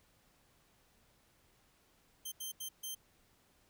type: tone bursts at uneven times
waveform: 10% pulse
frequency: 3136 Hz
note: G7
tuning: in tune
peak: -32 dBFS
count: 4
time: 2.25-2.32 / 2.4-2.52 / 2.6-2.69 / 2.83-2.95 s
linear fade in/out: 10 ms
effects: pink hiss -70 dBFS RMS until 3.69 s